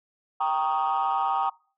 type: chord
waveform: sine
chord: Eb dominant seventh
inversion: first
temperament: equal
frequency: 784 / 932.3 / 1108.7 / 1244.5 Hz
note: G5 / Bb5 / Db6 / Eb6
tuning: 0 / 0 / 0 / 0 cents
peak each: -25 / -26 / -30 / -28 dBFS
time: 0.4-1.5 s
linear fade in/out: 10 ms
effects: noise-tail reverb RT60 0.4 s tail -24 dB re dry + tanh soft clip ceiling -17 dBFS